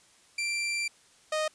sawtooth tone pair in turn, 2357 / 619.8 Hz, D7 / D#5, +6 / -7 cents, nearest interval octave + major seventh, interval 2313 cents, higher first, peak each -25 / -23 dBFS, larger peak second, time 0.38-0.88 / 1.32-1.48 s, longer first, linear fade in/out 5 ms, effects white hiss -60 dBFS RMS until 1.54 s + resampled to 22050 Hz

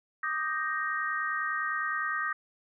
sine chord, Eb major seventh, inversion third, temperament equal, 1174.7 / 1244.5 / 1568 / 1864.7 Hz, D6 / Eb6 / G6 / Bb6, 0 / 0 / 0 / 0 cents, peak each -39 / -33 / -34 / -33 dBFS, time 0.23-2.33 s, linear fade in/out 5 ms, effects none

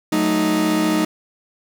40% pulse chord, D# diminished, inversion first, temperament equal, 185 / 220 / 311.1 Hz, F#3 / A3 / D#4, 0 / 0 / 0 cents, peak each -23 / -22 / -17 dBFS, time 0.12-1.05 s, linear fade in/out 5 ms, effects none

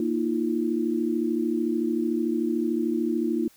sine chord, Bb suspended fourth, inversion none, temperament equal with one note detuned, 233.1 / 311.1 / 344.6 Hz, Bb3 / Eb4 / F4, 0 / 0 / -23 cents, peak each -27 dBFS, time 0-3.48 s, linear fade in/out 2 ms, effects white hiss -57 dBFS RMS until 3.56 s

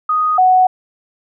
sine tone pair in turn, 1244.5 / 741.3 Hz, D#6 / F#5, 0 / +3 cents, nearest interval major sixth, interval 897 cents, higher first, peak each -12 / -7 dBFS, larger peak second, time 0.09-0.38 / 0.38-0.67 s, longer neither, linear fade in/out 5 ms, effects none

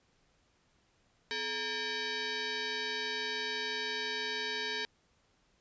sine tone with frequency modulation, 1113 Hz, C#6, 7 cents sharp, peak -33 dBFS, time 1.31-4.85 s, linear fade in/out 0 ms, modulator 684 Hz, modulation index 5.5, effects pink hiss -71 dBFS RMS until 5.6 s + resampled to 16000 Hz

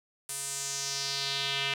square tone with band-pass filter sweep, 138.59 Hz, C#3, in tune, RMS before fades -33 dBFS, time 0.29-1.74 s, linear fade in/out 2 ms, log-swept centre 9600 to 2800 Hz, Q 2.7, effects none

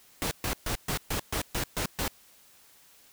pink noise bursts, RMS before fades -30 dBFS, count 9, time 0.22-2.079 s, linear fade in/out 0 ms, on 91 ms, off 130 ms, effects white hiss -58 dBFS RMS until 3.12 s

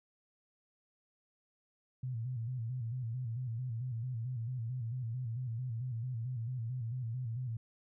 sine tone with vibrato, 120.5 Hz, B2, 42 cents flat, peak -35 dBFS, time 2.03-7.57 s, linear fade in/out 5 ms, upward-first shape square, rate 4.5 Hz, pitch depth 100 cents each way, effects none

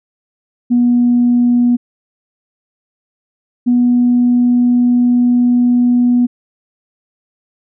sine tone pair in turn, 242.4 / 244.2 Hz, B3 / B3, -32 / -19 cents, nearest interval unison, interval 13 cents, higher second, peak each -7 dBFS, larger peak neither, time 0.7-1.77 / 3.66-6.27 s, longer second, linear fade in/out 20 ms, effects tanh soft clip ceiling -3 dBFS

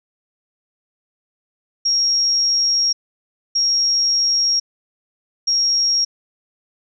sine tone bursts at uneven times, 5588 Hz, F8, in tune, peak -14 dBFS, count 3, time 1.85-2.93 / 3.55-4.6 / 5.47-6.05 s, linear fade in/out 10 ms, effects none

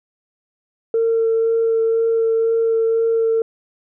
sine tone with vibrato, 453.6 Hz, A#4, 47 cents flat, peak -13 dBFS, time 0.94-3.42 s, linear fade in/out 2 ms, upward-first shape sine, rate 2 Hz, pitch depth 10 cents each way, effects tanh soft clip ceiling -10 dBFS

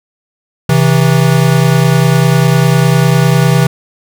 square tone pair together, 132.44 / 162.4 Hz, C3 / E3, +21 / -26 cents, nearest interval major third, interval 353 cents, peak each -10 dBFS, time 0.69-3.67 s, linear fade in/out 5 ms, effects none

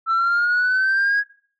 sine exponential sweep, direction up, 1325 to 1664 Hz, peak -14 dBFS, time 0.06-1.24 s, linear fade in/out 50 ms, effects noise-tail reverb RT60 0.5 s tail -22 dB re dry + tanh soft clip ceiling -14 dBFS

